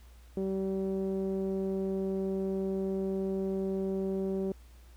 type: tone with low-pass filter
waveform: sawtooth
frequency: 192.1 Hz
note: G3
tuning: 35 cents flat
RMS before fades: -32 dBFS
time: 0.37-4.52 s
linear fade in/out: 0 ms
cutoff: 440 Hz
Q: 3
effects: added 60 Hz sine -51 dBFS peak until 4.96 s + pink hiss -63 dBFS RMS until 4.96 s